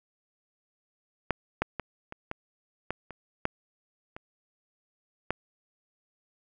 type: clicks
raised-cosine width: 0.5 ms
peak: -10 / -10 / -17 / -24 / -18 / -15 / -27 / -11 / -25 / -12 dBFS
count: 10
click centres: 1.307 / 1.62 / 1.797 / 2.124 / 2.314 / 2.906 / 3.107 / 3.454 / 4.165 / 5.306 s
effects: none